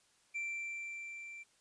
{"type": "tone with level ramp", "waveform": "triangle", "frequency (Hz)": 2349, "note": "D7", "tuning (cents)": 0, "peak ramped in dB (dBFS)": [-34, -45], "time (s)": [0.34, 1.44], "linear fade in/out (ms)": 20, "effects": ["white hiss -70 dBFS RMS until 1.6 s", "resampled to 22050 Hz"]}